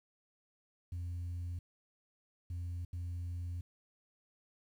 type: tone bursts at uneven times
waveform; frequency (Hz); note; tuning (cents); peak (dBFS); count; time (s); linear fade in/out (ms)
sine; 87.31; F2; 0; -35; 3; 0.92-1.59 / 2.5-2.85 / 2.93-3.61; 5
effects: tanh soft clip ceiling -36 dBFS + 11-bit